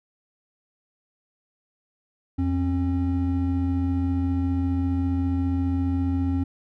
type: tone pair together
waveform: triangle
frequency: 85.06 / 269.9 Hz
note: F2 / C#4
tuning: -45 / -46 cents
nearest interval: octave + minor sixth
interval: 1999 cents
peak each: -22 / -22 dBFS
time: 2.38-6.44 s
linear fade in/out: 10 ms
effects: none